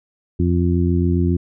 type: harmonic tone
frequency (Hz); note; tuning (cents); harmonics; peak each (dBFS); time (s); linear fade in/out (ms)
87.31; F2; 0; 1 / 2 / 3 / 4; -17 / -20 / -22 / -23; 0.39-1.37; 10
effects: none